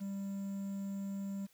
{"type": "tone with quantisation", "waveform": "triangle", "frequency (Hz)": 197.1, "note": "G3", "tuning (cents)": 10, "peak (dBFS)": -35, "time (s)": [0, 1.47], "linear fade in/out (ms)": 20, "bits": 10, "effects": ["white hiss -69 dBFS RMS until 1.53 s"]}